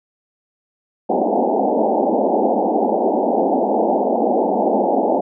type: band-pass noise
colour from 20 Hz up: white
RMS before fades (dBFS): -17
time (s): 1.09-5.21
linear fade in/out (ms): 10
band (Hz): 200 to 860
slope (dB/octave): 96
effects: none